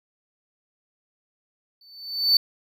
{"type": "tone with exponential growth", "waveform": "triangle", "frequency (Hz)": 4519, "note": "C#8", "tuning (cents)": 33, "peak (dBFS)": -11, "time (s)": [1.81, 2.37], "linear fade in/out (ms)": 2, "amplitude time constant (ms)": 120, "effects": []}